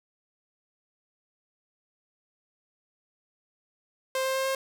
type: tone with pitch steps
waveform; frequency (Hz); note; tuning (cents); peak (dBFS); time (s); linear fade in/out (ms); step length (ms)
sawtooth; 525 / 528 / 531.1 / 534.2; C5 / C5 / C5 / C5; +6 / +16 / +26 / +36; -22; 4.15-4.55; 2; 100
effects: none